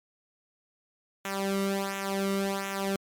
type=tone with flanger; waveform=sawtooth; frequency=196 Hz; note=G3; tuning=in tune; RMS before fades=-30 dBFS; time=1.25-2.96 s; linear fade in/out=2 ms; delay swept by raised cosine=0.21 to 1.21 ms; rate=1.4 Hz; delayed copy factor=-0.8; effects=MP3 96 kbps